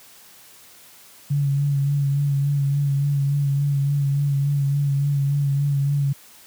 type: tone with vibrato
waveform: sine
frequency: 141.1 Hz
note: C#3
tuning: 31 cents sharp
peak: -17 dBFS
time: 1.3-6.13 s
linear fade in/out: 10 ms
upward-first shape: sine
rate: 3.5 Hz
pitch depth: 30 cents each way
effects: white hiss -48 dBFS RMS until 6.46 s + high-pass 80 Hz 12 dB/octave